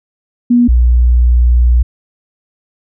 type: tone pair in turn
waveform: sine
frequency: 241.4 / 60.35 Hz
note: B3 / B1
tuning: -39 / -39 cents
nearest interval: 2 octaves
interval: 2400 cents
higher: first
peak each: -5 dBFS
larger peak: neither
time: 0.5-0.68 / 0.68-1.83 s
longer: second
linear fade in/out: 10 ms
effects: none